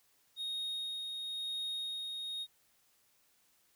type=tone with tremolo; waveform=triangle; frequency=3729 Hz; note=A#7; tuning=in tune; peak=-34 dBFS; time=0.36-2.47 s; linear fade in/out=50 ms; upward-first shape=sine; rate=0.98 Hz; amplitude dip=30%; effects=white hiss -71 dBFS RMS until 3.75 s